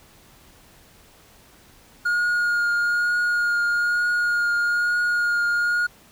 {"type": "tone with vibrato", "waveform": "triangle", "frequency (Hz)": 1428, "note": "F6", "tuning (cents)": 38, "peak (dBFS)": -17, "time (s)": [2.05, 5.87], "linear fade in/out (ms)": 10, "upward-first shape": "triangle", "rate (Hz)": 1.1, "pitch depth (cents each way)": 16, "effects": ["pink hiss -52 dBFS RMS until 6.11 s"]}